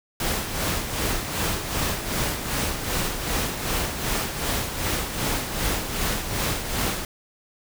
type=noise with tremolo; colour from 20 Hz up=pink; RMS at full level=-24 dBFS; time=0.2-7.05 s; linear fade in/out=2 ms; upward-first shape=sine; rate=2.6 Hz; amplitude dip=55%; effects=none